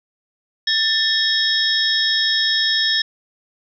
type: tone cluster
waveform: sine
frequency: 1775 / 3309 / 3769 / 5310 Hz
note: A6 / G#7 / A#7 / E8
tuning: +15 / -7 / +18 / +12 cents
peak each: -21 dBFS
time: 0.67-3.02 s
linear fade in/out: 5 ms
effects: none